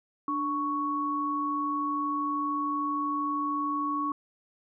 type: tone pair together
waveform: sine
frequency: 294.5 / 1112 Hz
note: D4 / C#6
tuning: +5 / +5 cents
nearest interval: octave + major seventh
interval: 2300 cents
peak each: -32 / -28 dBFS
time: 0.28-4.12 s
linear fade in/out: 2 ms
effects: none